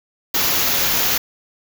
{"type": "band-stop noise", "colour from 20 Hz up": "white", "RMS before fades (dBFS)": -18, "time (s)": [0.34, 1.18], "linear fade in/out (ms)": 5, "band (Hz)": [7100, 11000], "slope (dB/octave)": 96, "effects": []}